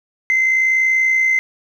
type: tone with amplitude modulation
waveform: sine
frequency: 2068 Hz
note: C7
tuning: 21 cents flat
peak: -9 dBFS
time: 0.3-1.39 s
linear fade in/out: 0 ms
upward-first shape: sine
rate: 60.4 Hz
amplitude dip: 45%
effects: tanh soft clip ceiling -9 dBFS + 8-bit